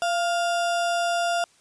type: tone with sample-and-hold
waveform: sine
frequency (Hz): 689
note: F5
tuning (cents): -24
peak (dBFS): -21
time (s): 0.02-1.44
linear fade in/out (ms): 0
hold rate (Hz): 2100
effects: white hiss -59 dBFS RMS until 1.6 s + resampled to 22050 Hz